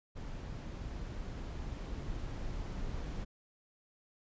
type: noise with level ramp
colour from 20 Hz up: brown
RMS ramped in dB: -42 to -39 dBFS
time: 0.15-3.25 s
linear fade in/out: 20 ms
effects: resampled to 16000 Hz